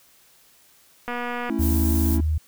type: click train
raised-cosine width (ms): 0.5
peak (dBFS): -15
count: 102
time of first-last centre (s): 1.08-1.497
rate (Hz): 242
type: chord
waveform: triangle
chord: A major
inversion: none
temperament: just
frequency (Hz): 220 / 275 / 330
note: A3 / C#4 / E4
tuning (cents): 0 / -14 / +2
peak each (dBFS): -25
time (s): 1.49-2.21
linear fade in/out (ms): 10
type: noise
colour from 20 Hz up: violet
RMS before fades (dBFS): -30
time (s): 1.58-2.19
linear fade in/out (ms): 50
type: tone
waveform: sine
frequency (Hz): 77.78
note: D#2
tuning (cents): 0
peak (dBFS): -19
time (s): 1.59-2.38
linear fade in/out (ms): 5
effects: white hiss -56 dBFS RMS until 2.47 s